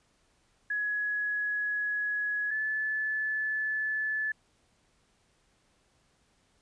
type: tone pair in turn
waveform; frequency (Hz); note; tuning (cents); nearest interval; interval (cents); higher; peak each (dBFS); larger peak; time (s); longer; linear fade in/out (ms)
sine; 1681 / 1733.3; G#6 / A6; +20 / -26; minor second; 54; second; -28; neither; 0.7-2.51 / 2.51-4.32; neither; 5
effects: pink hiss -69 dBFS RMS until 6.61 s + resampled to 22050 Hz